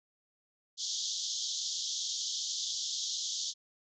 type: band-pass noise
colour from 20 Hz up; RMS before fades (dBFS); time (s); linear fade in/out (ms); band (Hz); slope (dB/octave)
white; -36; 0.77-3.54; 50; 3200 to 6900; 96
effects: none